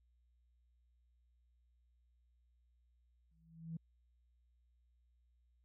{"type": "tone with exponential growth", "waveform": "sine", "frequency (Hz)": 163.6, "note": "E3", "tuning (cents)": -13, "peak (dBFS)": -38, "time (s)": [3.31, 3.77], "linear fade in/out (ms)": 5, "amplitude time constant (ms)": 100, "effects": ["tanh soft clip ceiling -34 dBFS", "added 60 Hz sine -70 dBFS peak until 5.64 s"]}